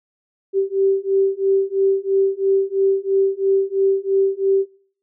sine beating tone pair, 387.7 / 390.7 Hz, G4 / G4, -19 / -6 cents, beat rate 3 Hz, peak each -18 dBFS, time 0.53-4.66 s, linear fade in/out 50 ms, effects noise-tail reverb RT60 0.6 s tail -23 dB re dry

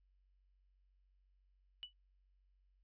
sine tone with exponential decay, 2960 Hz, F#7, in tune, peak -40 dBFS, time 1.83-1.93 s, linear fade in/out 0 ms, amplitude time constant 21 ms, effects added 47 Hz sine -70 dBFS peak until 2.83 s + resampled to 11025 Hz

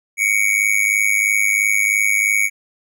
square tone with amplitude modulation, 2236 Hz, C#7, 14 cents sharp, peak -11 dBFS, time 0.17-2.5 s, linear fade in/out 50 ms, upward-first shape sine, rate 103 Hz, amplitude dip 85%, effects none

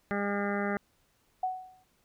harmonic tone, 202.1 Hz, G#3, 47 cents flat, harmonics 1 / 2 / 3 / 4 / 6 / 7 / 8 / 9 / 10, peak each -32 / -35 / -37 / -38 / -40 / -40 / -41 / -42 / -42 dBFS, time 0.11-0.77 s, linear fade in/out 0 ms
sine tone with exponential decay, 744 Hz, F#5, 9 cents sharp, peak -25 dBFS, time 1.43-1.84 s, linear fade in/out 5 ms, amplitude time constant 89 ms
effects pink hiss -70 dBFS RMS until 2.04 s

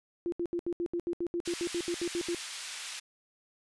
sine tone bursts, 345.4 Hz, F4, 19 cents flat, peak -29 dBFS, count 16, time 0.26-2.347 s, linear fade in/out 0 ms, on 62 ms, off 73 ms
pink band-pass noise, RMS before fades -41 dBFS, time 1.45-3 s, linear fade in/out 10 ms, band 2100 to 10000 Hz, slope 12 dB/octave
effects resampled to 24000 Hz

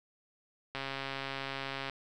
click train, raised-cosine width 0.3 ms, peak -21 dBFS, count 157, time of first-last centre 0.75-1.897 s, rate 136 Hz, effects none

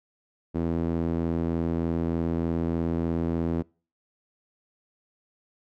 sawtooth tone with band-pass filter, 83.3 Hz, E2, 19 cents sharp, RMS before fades -27 dBFS, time 0.54-3.63 s, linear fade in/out 20 ms, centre 290 Hz, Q 1.3, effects noise-tail reverb RT60 0.4 s tail -26 dB re dry

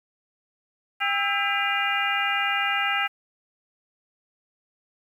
harmonic tone with a mistuned harmonic, 401.1 Hz, G4, 40 cents sharp, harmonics 2 / 3 / 4 / 5 / 6 / 7, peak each -29 / -29 / -29 / -29 / -29 / -29 dBFS, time 1-3.08 s, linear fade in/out 20 ms, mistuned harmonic 3, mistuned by +150 cents, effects 9-bit

